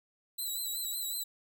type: tone with vibrato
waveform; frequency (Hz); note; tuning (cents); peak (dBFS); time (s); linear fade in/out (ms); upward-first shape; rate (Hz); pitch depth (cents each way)
5% pulse; 3970; B7; +8; -27; 0.38-1.24; 10; sine; 5.4; 49
effects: none